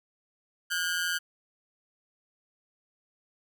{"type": "ring-modulated tone", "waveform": "sawtooth", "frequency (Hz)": 1526, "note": "G6", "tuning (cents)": -47, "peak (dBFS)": -21, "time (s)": [0.7, 1.19], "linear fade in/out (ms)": 20, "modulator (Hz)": 86.2, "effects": []}